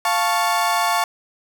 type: chord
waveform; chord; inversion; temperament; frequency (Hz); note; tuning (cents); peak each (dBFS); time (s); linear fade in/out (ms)
35% pulse; F augmented; none; equal; 698.5 / 880 / 1108.7; F5 / A5 / C#6; 0 / 0 / 0; -20; 0.05-1.04; 2
effects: none